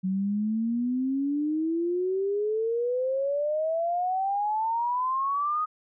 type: exponential sweep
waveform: sine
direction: up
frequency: 185 to 1257 Hz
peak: -24 dBFS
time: 0.03-5.66 s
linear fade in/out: 20 ms
effects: none